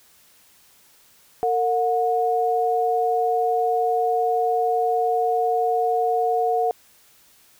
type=tone pair together; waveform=sine; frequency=456.4 / 726 Hz; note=A#4 / F#5; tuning=-37 / -33 cents; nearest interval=minor sixth; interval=804 cents; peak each=-22 / -20 dBFS; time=1.43-6.71 s; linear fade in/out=0 ms; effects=white hiss -55 dBFS RMS until 7.59 s